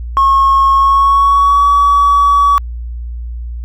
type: tone with pitch glide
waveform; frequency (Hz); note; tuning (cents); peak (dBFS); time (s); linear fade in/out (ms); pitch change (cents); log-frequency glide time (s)
triangle; 1089 to 1136.6; C#6 to C#6; -31 to +43; -3; 0.17-2.58; 0; +74; 0.72-1.67
effects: tanh soft clip ceiling -3 dBFS + added 59 Hz sine -20 dBFS peak until 3.64 s